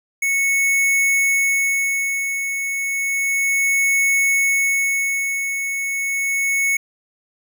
square tone with tremolo, 2207 Hz, C#7, 8 cents flat, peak -15 dBFS, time 0.22-6.77 s, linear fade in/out 5 ms, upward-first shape sine, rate 0.32 Hz, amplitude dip 55%, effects none

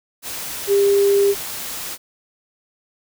sine tone in noise, 400.2 Hz, G4, 36 cents sharp, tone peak -12 dBFS, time 0.67-1.35 s, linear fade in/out 50 ms, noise white, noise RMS -29 dBFS, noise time 0.22-1.98 s, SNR +14 dB, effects none

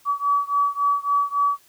sine beating tone pair, 1141 / 1144.6 Hz, C#6 / D6, +50 / -45 cents, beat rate 3.6 Hz, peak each -21 / -22 dBFS, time 0.05-1.59 s, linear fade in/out 50 ms, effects white hiss -56 dBFS RMS until 1.68 s

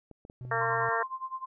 clicks, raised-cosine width 2 ms, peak -34 dBFS, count 4, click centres 0.113 / 0.251 / 0.299 / 0.451 s
triangle tone, 124.8 Hz, B2, 19 cents sharp, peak -36 dBFS, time 0.41-0.89 s, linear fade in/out 0 ms
harmonic tone, 228.3 Hz, A#3, 36 cents flat, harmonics 2 / 3 / 4 / 5 / 6 / 7 / 8, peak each -34 / -34 / -34 / -34 / -34 / -34 / -34 dBFS, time 0.51-1.03 s, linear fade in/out 5 ms
sine tone with tremolo, 1046.5 Hz, C6, in tune, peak -31 dBFS, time 0.6-1.46 s, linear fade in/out 20 ms, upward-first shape sine, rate 9.7 Hz, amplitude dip 90%
effects none

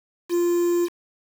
triangle tone with quantisation, 347.2 Hz, F4, 10 cents flat, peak -16 dBFS, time 0.29-0.89 s, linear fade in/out 50 ms, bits 6, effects none

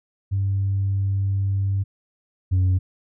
sine tone pair in turn, 98 / 92.5 Hz, G2 / F#2, 0 / 0 cents, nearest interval minor second, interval 100 cents, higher first, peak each -18 / -13 dBFS, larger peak second, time 0.31-1.84 / 2.51-2.79 s, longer first, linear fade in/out 20 ms, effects tanh soft clip ceiling -15 dBFS

